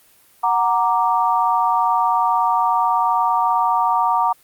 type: chord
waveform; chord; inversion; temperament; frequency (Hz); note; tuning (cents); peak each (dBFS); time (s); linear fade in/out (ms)
sine; Gb augmented; none; equal; 740 / 932.3 / 1174.7; Gb5 / Bb5 / D6; 0 / 0 / 0; -20 / -17 / -20; 0.43-4.33; 10
effects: white hiss -53 dBFS RMS until 4.43 s + Opus 32 kbps